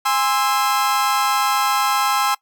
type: chord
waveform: 40% pulse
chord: Ab augmented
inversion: none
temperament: equal with one note detuned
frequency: 819.2 / 1046.5 / 1318.5 Hz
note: Ab5 / C6 / E6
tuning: -24 / 0 / 0 cents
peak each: -20 dBFS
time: 0.05-2.35 s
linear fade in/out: 10 ms
effects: noise-tail reverb RT60 0.1 s tail -21 dB re dry